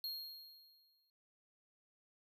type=tone with exponential decay; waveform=square; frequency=4252 Hz; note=C8; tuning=27 cents sharp; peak=-39 dBFS; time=0.04-1.1 s; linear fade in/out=1 ms; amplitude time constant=230 ms; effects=none